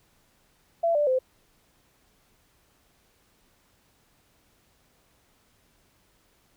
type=tone with pitch steps; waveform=sine; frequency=673 / 589.3 / 516 Hz; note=E5 / D5 / C5; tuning=+36 / +6 / -24 cents; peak=-20 dBFS; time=0.83-1.19 s; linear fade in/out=10 ms; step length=120 ms; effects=pink hiss -65 dBFS RMS until 6.56 s